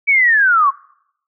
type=linear sweep; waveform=sine; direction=down; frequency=2302 to 1055 Hz; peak=-9 dBFS; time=0.07-0.71 s; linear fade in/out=20 ms; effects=noise-tail reverb RT60 0.7 s tail -23 dB re dry